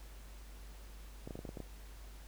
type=clicks; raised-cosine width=2 ms; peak=-30 dBFS; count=8; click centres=1.275 / 1.308 / 1.355 / 1.391 / 1.452 / 1.491 / 1.572 / 1.603 s; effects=added 50 Hz sine -49 dBFS peak until 2.27 s + pink hiss -59 dBFS RMS until 2.27 s